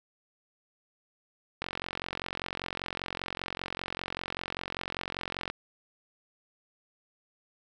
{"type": "click train", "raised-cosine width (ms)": 0.3, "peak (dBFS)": -17, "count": 176, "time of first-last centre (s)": [1.62, 5.5], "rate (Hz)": 45.1, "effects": []}